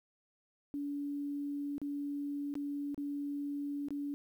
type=tone with dropouts; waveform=sine; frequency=286.2 Hz; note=D4; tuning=45 cents flat; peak=-35 dBFS; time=0.74-4.14 s; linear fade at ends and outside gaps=0 ms; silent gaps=1.781-1.816 / 2.54-2.554 / 2.945-2.978 / 3.885-3.906 s; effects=11-bit